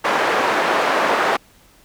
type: band-pass noise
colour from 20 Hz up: white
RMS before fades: -18 dBFS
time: 0.04-1.37 s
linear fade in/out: 10 ms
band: 400 to 1200 Hz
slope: 12 dB/octave
effects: pink hiss -52 dBFS RMS until 1.84 s